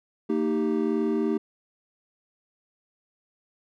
triangle chord, Eb major, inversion second, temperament equal with one note detuned, 228.4 / 311.1 / 392 Hz, Bb3 / Eb4 / G4, -35 / 0 / 0 cents, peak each -25 dBFS, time 0.29-1.38 s, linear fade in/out 10 ms, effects none

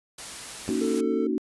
white noise, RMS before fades -38 dBFS, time 0.18-1.01 s, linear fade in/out 5 ms
10% pulse tone with exponential decay, 103.83 Hz, G#2, in tune, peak -26 dBFS, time 0.67-0.85 s, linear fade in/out 5 ms, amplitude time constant 37 ms
sine chord, D# minor seventh, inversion second, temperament just, 233.3 / 280 / 311.1 / 373.4 Hz, A#3 / C#4 / D#4 / F#4, +2 / +18 / 0 / +16 cents, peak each -29 dBFS, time 0.69-1.38 s, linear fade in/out 0 ms
triangle tone, 444.6 Hz, A4, 18 cents sharp, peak -26 dBFS, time 0.81-1.27 s, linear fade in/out 5 ms
effects resampled to 24000 Hz

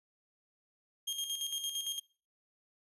sawtooth tone with tremolo, 3224 Hz, G7, 48 cents sharp, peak -30 dBFS, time 1.07-2 s, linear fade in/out 10 ms, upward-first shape square, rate 8.8 Hz, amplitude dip 55%, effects noise-tail reverb RT60 0.4 s tail -24 dB re dry + resampled to 32000 Hz

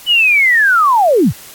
sine linear sweep, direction down, 3000 to 71.6 Hz, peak -7 dBFS, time 0.06-1.33 s, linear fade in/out 50 ms, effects white hiss -36 dBFS RMS until 1.54 s + AAC 64 kbps

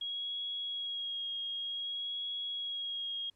sine tone with vibrato, 3298 Hz, G#7, 13 cents flat, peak -35 dBFS, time 0.01-3.3 s, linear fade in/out 5 ms, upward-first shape sine, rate 0.54 Hz, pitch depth 18 cents each way, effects pink hiss -75 dBFS RMS until 3.35 s + low-pass 10000 Hz 12 dB/octave

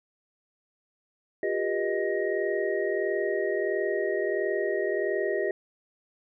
sine tone cluster, 359.1 / 400.6 / 480.8 / 622 / 1877 Hz, F4 / G4 / B4 / D#5 / A#6, +48 / +38 / -46 / -1 / +11 cents, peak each -32 / -28 / -35 / -31 / -35 dBFS, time 1.43-5.51 s, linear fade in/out 2 ms, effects none

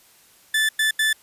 30% pulse tone bursts at uneven times, 1751 Hz, A6, 9 cents flat, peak -15 dBFS, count 3, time 0.54-0.69 / 0.79-0.91 / 0.99-1.13 s, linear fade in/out 5 ms, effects white hiss -54 dBFS RMS until 1.22 s + resampled to 32000 Hz

